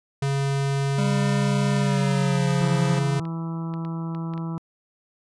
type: tone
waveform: square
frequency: 138.4 Hz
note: C#3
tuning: 2 cents flat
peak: -22 dBFS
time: 0.22-3.2 s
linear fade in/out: 5 ms
type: tone with pitch glide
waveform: square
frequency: 199.7 to 175.87 Hz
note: G3 to F3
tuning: +32 to +12 cents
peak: -24 dBFS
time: 0.98-2.99 s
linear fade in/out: 5 ms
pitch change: -220 cents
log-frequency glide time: 1.74-2.5 s
type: harmonic tone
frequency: 164.81 Hz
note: E3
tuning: in tune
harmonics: 1 / 2 / 3 / 4 / 5 / 6 / 7 / 8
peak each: -27 / -36 / -48 / -47 / -46 / -42 / -47 / -45 dBFS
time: 2.61-4.58 s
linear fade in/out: 0 ms
type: clicks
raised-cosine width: 0.3 ms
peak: -27 dBFS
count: 10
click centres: 2.86 / 2.893 / 2.943 / 2.976 / 3.253 / 3.739 / 3.85 / 4.149 / 4.337 / 4.378 s
effects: resampled to 22050 Hz